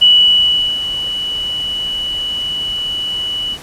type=tone with ADSR envelope; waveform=sine; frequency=2950 Hz; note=F#7; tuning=6 cents flat; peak=-4 dBFS; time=0.01-3.58 s; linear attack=16 ms; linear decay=760 ms; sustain=-13 dB; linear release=59 ms; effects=pink hiss -34 dBFS RMS until 3.62 s + low-pass 11000 Hz 12 dB/octave